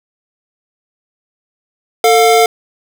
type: tone pair together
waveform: square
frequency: 446.6 / 709 Hz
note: A4 / F5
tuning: +26 / +26 cents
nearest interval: minor sixth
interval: 800 cents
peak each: -10 dBFS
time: 2.04-2.46 s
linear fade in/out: 2 ms
effects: none